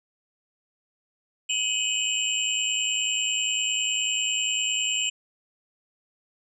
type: tone cluster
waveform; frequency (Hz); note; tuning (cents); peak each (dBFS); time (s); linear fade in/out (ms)
sine; 2538 / 2909 / 3019 / 7390; D#7 / F#7 / F#7 / A#8; +34 / -30 / +34 / -16; -29; 1.49-5.1; 10
effects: none